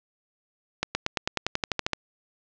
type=accelerating click train; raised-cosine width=0.2 ms; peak=-7 dBFS; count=13; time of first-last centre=0.83-1.933 s; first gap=120 ms; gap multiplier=0.95; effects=low-pass 6000 Hz 12 dB/octave